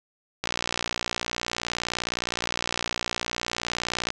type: click train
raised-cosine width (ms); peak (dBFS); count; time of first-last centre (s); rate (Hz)
0.2; -9; 219; 0.44-4.104; 59.5
effects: resampled to 22050 Hz + 8-bit